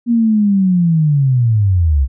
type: linear sweep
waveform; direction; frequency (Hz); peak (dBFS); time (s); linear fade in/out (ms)
sine; down; 240 to 62.7; -9; 0.06-2.08; 50
effects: none